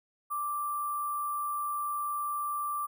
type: tone with sample-and-hold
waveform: sine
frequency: 1174.7 Hz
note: D6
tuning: in tune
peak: -30 dBFS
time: 0.3-2.87 s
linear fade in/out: 20 ms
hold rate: 11025 Hz
effects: none

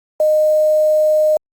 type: tone with quantisation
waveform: sine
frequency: 615 Hz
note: D#5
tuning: 20 cents flat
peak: -10 dBFS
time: 0.2-1.37 s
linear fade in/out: 2 ms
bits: 6
effects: Opus 48 kbps

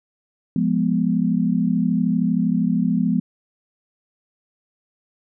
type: chord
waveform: sine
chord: F diminished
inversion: none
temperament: equal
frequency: 174.61 / 207.7 / 246.9 Hz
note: F3 / Ab3 / Cb4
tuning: 0 / 0 / 0 cents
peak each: -21 dBFS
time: 0.56-3.2 s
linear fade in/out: 2 ms
effects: none

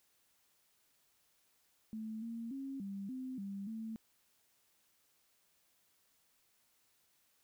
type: tone with pitch steps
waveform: sine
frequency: 219.4 / 230.2 / 271.1 / 197.5 / 258.3 / 197.9 / 222.5 Hz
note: A3 / A#3 / C#4 / G3 / C4 / G3 / A3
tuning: -5 / -22 / -38 / +13 / -22 / +17 / +20 cents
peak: -40 dBFS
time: 1.93-3.96 s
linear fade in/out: 0 ms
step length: 290 ms
effects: white hiss -74 dBFS RMS until 7.43 s

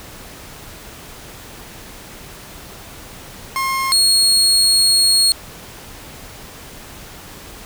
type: tone pair in turn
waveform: 30% pulse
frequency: 1069 / 4301 Hz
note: C6 / C8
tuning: +37 / +47 cents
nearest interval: 2 octaves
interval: 2410 cents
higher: second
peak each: -15 / -8 dBFS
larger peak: second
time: 3.56-3.92 / 3.92-5.32 s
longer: second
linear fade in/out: 0 ms
effects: pink hiss -37 dBFS RMS until 7.65 s

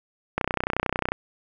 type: click train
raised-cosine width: 0.5 ms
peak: -8 dBFS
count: 24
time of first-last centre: 0.38-1.12 s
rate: 31.1 Hz
effects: none

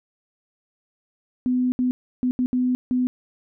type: tone bursts at uneven times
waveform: sine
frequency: 251.2 Hz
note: B3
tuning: 30 cents sharp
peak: -18 dBFS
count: 6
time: 1.46-1.72 / 1.79-1.91 / 2.23-2.31 / 2.39-2.46 / 2.53-2.75 / 2.91-3.07 s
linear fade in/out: 0 ms
effects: none

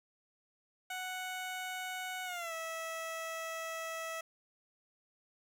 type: tone with pitch glide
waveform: 15% pulse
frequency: 740 to 651.7 Hz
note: F#5 to E5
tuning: 0 to -20 cents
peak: -32 dBFS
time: 0.9-4.21 s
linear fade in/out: 5 ms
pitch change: -220 cents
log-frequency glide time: 2.25-2.53 s
effects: none

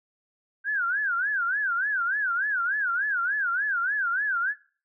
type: tone with vibrato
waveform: sine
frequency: 1537 Hz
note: G6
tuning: 35 cents flat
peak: -23 dBFS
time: 0.64-4.55 s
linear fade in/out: 50 ms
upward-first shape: sine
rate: 3.4 Hz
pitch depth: 200 cents each way
effects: noise-tail reverb RT60 0.4 s tail -20 dB re dry

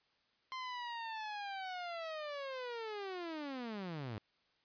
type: linear sweep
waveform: sawtooth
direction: down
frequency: 1046.5 to 99.2 Hz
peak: -37 dBFS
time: 0.52-4.18 s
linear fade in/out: 0 ms
effects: white hiss -75 dBFS RMS until 4.64 s + resampled to 11025 Hz

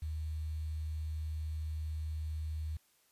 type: tone with quantisation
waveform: sine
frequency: 77.78 Hz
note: D#2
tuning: in tune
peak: -35 dBFS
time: 0.02-2.77 s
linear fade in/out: 5 ms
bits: 10
effects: white hiss -70 dBFS RMS until 3.11 s + resampled to 32000 Hz

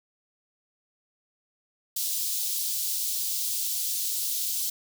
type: high-pass noise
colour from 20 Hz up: white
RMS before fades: -29 dBFS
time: 1.96-4.7 s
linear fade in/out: 5 ms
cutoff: 3700 Hz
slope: 24 dB/octave
effects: none

